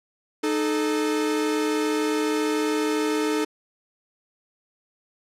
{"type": "tone pair together", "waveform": "45% pulse", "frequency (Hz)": [306.9, 434], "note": ["D#4", "A4"], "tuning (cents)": [-24, -24], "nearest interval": "tritone", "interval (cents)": 600, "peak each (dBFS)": [-24, -25], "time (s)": [0.43, 3.45], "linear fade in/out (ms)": 10, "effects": ["low-pass 11000 Hz 12 dB/octave"]}